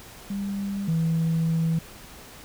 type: tone pair in turn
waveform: sine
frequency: 199 / 163.42 Hz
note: G3 / E3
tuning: +26 / -15 cents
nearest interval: minor third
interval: 341 cents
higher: first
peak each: -26 / -19 dBFS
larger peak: second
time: 0.3-0.88 / 0.88-1.79 s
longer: second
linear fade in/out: 5 ms
effects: tanh soft clip ceiling -18 dBFS + pink hiss -45 dBFS RMS until 2.44 s